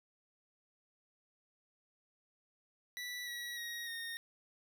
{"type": "tone with pitch steps", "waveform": "25% pulse", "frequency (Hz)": [1963, 1923.7, 1885.2, 1847.5], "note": ["B6", "B6", "A#6", "A#6"], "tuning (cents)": [-11, -46, 19, -16], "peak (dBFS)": -37, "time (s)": [2.97, 4.17], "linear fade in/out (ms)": 0, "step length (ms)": 300, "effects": []}